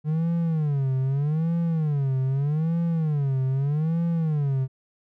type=tone with vibrato; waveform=triangle; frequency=149.1 Hz; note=D3; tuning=27 cents sharp; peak=-19 dBFS; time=0.04-4.68 s; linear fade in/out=50 ms; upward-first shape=sine; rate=0.81 Hz; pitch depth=220 cents each way; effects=none